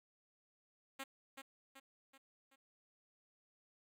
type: tone with echo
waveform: 5% pulse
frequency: 270 Hz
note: C#4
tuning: 45 cents flat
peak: -32 dBFS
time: 0.99-1.04 s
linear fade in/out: 10 ms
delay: 380 ms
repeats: 4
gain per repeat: -6 dB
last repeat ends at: 2.56 s
effects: none